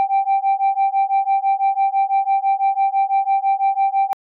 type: beating tone pair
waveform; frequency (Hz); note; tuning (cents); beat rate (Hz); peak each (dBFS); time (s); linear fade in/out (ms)
sine; 780 / 786; G5 / G5; -9 / +4; 6; -16; 0-4.13; 0
effects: tanh soft clip ceiling -11 dBFS